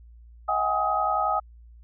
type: tone cluster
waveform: sine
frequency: 637 / 747 / 818 / 1261 Hz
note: D#5 / F#5 / G#5 / D#6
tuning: +41 / +16 / -26 / +23 cents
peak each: -31 / -28 / -27 / -25 dBFS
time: 0.48-1.4 s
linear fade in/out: 10 ms
effects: added 58 Hz sine -46 dBFS peak until 1.83 s